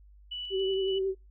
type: tone with tremolo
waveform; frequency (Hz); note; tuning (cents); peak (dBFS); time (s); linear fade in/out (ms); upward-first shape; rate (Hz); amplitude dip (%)
sine; 2960; F#7; 0; -34; 0.31-0.99; 10; square; 3.5; 25
type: tone with vibrato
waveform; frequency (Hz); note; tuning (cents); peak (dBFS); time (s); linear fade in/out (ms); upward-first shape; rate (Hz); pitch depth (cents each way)
sine; 384.2; G4; -35; -26; 0.5-1.15; 50; triangle; 11; 33
effects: noise-tail reverb RT60 0.2 s tail -24 dB re dry + added 50 Hz sine -52 dBFS peak until 1.3 s